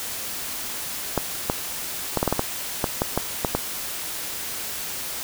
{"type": "clicks", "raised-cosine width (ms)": 1, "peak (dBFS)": -6, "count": 12, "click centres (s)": [1.177, 1.499, 2.173, 2.229, 2.277, 2.326, 2.394, 2.842, 3.019, 3.176, 3.448, 3.55], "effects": ["white hiss -31 dBFS RMS until 5.23 s"]}